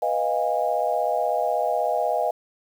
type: chord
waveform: sine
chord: F half-diminished seventh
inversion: second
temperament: equal with one note detuned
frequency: 493.9 / 622.3 / 698.5 / 818.2 Hz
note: Cb5 / Eb5 / F5 / Ab5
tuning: 0 / 0 / 0 / -26 cents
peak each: -28 / -25 / -25 / -27 dBFS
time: 0.02-2.31 s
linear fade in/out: 5 ms
effects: 8-bit